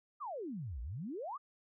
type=exponential two-way sweep; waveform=sine; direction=down then up; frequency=1275 to 54.3 to 1275 Hz; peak=-39 dBFS; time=0.2-1.38 s; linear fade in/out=20 ms; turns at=0.81 s; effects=none